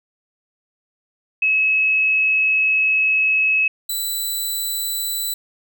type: tone pair in turn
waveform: sine / 10% pulse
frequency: 2575 / 3981 Hz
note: E7 / B7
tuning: -41 / +13 cents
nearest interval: minor sixth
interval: 754 cents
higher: second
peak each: -14 dBFS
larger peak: neither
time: 1.42-3.68 / 3.89-5.34 s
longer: first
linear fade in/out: 5 ms
effects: none